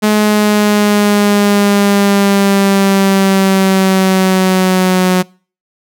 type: exponential sweep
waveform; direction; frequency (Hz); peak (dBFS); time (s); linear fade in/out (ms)
sawtooth; down; 212.4 to 183.1; -4; 0.02-5.23; 20
effects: noise-tail reverb RT60 0.4 s tail -25 dB re dry